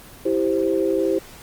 sine chord, C major, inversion first, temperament equal, 329.6 / 392 / 523.3 Hz, E4 / G4 / C5, 0 / 0 / 0 cents, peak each -22 / -21 / -23 dBFS, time 0.25-1.19 s, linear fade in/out 10 ms, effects pink hiss -43 dBFS RMS until 1.42 s + Opus 24 kbps

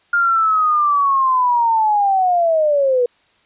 sine linear sweep, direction down, 1413 to 479.1 Hz, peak -12 dBFS, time 0.13-3.06 s, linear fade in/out 5 ms, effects white hiss -57 dBFS RMS until 3.45 s + resampled to 8000 Hz

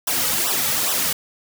white noise with flanger, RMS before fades -21 dBFS, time 0.07-1.13 s, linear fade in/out 5 ms, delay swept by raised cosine 0.44 to 2.94 ms, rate 2.4 Hz, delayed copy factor -0.8, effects none

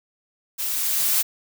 blue noise with level ramp, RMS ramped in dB -27 to -19 dBFS, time 0.58-1.23 s, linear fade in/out 20 ms, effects none

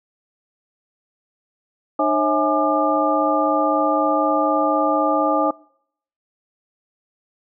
sine tone cluster, 302.6 / 543 / 647 / 836 / 1199 Hz, D#4 / C#5 / E5 / G#5 / D6, -48 / -36 / -32 / +11 / +36 cents, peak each -22 dBFS, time 1.99-5.51 s, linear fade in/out 5 ms, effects noise-tail reverb RT60 0.7 s tail -26 dB re dry

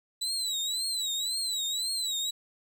30% pulse tone with vibrato, 3951 Hz, B7, in tune, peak -26 dBFS, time 0.21-2.31 s, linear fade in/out 10 ms, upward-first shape triangle, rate 1.9 Hz, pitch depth 140 cents each way, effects none

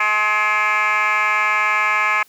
sine tone with frequency modulation, 1693 Hz, G#6, 33 cents sharp, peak -13 dBFS, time 0-2.23 s, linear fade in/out 5 ms, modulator 211 Hz, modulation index 3.7, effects tanh soft clip ceiling -12 dBFS + white hiss -53 dBFS RMS until 2.28 s

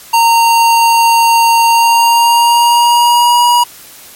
square tone with pitch glide, 923 to 962.2 Hz, A#5 to B5, -17 to -45 cents, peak -6 dBFS, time 0.13-3.64 s, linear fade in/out 10 ms, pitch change +72 cents, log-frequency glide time 1.65-3.43 s, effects white hiss -35 dBFS RMS until 4.15 s + MP3 64 kbps

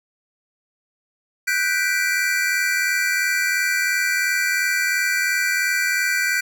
square chord, G major seventh, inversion third, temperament equal with one note detuned, 1485.1 / 1568 / 1975.5 / 2349 Hz, F#6 / G6 / B6 / D7, +6 / 0 / 0 / 0 cents, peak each -25 dBFS, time 1.47-6.41 s, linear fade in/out 10 ms, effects none

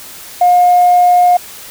sine tone, 714 Hz, F5, 38 cents sharp, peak -4 dBFS, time 0.41-1.37 s, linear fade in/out 5 ms, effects tanh soft clip ceiling -1 dBFS + white hiss -32 dBFS RMS until 1.7 s

